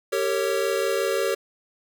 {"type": "chord", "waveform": "square", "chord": "G diminished", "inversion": "none", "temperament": "equal with one note detuned", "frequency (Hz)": [392, 457.6, 554.4], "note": ["G4", "Bb4", "Db5"], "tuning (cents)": [0, -32, 0], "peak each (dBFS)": -27, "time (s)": [0.12, 1.35], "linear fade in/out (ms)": 10, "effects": []}